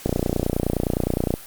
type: click train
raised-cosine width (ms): 2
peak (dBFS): -7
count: 39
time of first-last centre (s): 0.06-1.339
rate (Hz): 29.7
effects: white hiss -41 dBFS RMS until 1.46 s + Opus 48 kbps